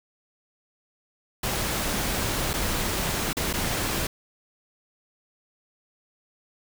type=noise with dropouts; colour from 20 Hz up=pink; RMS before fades=-27 dBFS; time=1.43-4.07 s; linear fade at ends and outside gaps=5 ms; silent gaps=2.533-2.537 / 3.331-3.368 / 3.53-3.536 s; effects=none